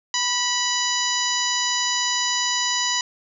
harmonic tone with a mistuned harmonic, 987.8 Hz, B5, in tune, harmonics 1 / 2 / 3 / 4 / 5 / 6 / 7, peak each -28 / -28 / -28 / -28 / -28 / -28 / -28 dBFS, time 0.14-3.01 s, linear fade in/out 2 ms, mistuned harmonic 2, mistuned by -24 cents, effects none

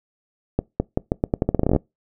accelerating click train, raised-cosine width 2 ms, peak -5 dBFS, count 17, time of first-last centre 0.59-1.763 s, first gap 210 ms, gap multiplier 0.83, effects noise-tail reverb RT60 0.2 s tail -24 dB re dry

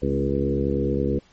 harmonic tone with a mistuned harmonic, 69.3 Hz, C#2, in tune, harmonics 1 / 2 / 3 / 4 / 5 / 6 / 7, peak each -28 / -28 / -28 / -28 / -28 / -28 / -28 dBFS, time 0.02-1.19 s, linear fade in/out 5 ms, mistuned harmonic 3, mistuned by +25 cents, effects pink hiss -57 dBFS RMS until 1.32 s + MP3 32 kbps

